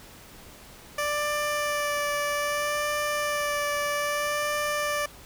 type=tone with vibrato; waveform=15% pulse; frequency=587.3 Hz; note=D5; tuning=in tune; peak=-19 dBFS; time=0.98-5.06 s; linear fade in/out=5 ms; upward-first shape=sine; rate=0.62 Hz; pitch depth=15 cents each way; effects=pink hiss -48 dBFS RMS until 5.25 s